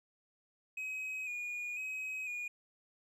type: tone with vibrato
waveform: triangle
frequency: 2489 Hz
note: D#7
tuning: in tune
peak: -36 dBFS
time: 0.77-2.48 s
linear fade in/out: 5 ms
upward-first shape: square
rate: 1 Hz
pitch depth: 33 cents each way
effects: none